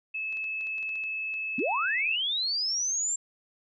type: tone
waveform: sine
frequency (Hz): 2600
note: E7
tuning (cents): -24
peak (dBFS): -30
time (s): 0.14-2.16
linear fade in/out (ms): 10
type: clicks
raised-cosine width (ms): 0.2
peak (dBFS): -34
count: 12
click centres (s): 0.326 / 0.371 / 0.442 / 0.61 / 0.67 / 0.782 / 0.828 / 0.892 / 0.956 / 1.038 / 1.34 / 1.593
type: linear sweep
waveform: sine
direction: up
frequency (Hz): 205.8 to 7459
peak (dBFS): -26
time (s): 1.58-3.16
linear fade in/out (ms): 5
effects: none